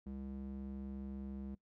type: tone with band-pass filter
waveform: square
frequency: 67.2 Hz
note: C2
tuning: 47 cents sharp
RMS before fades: -45 dBFS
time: 0.06-1.55 s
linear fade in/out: 5 ms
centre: 200 Hz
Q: 1.8
effects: noise-tail reverb RT60 0.1 s tail -20 dB re dry